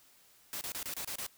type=noise bursts; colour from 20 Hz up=white; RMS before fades=-39 dBFS; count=7; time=0.53-1.265 s; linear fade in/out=0 ms; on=81 ms; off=28 ms; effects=white hiss -63 dBFS RMS until 1.37 s